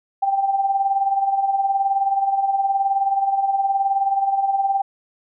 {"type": "tone with tremolo", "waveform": "sine", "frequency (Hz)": 786, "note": "G5", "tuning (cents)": 4, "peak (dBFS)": -14, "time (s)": [0.22, 4.82], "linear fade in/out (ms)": 10, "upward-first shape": "sine", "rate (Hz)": 19, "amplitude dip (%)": 60, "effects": []}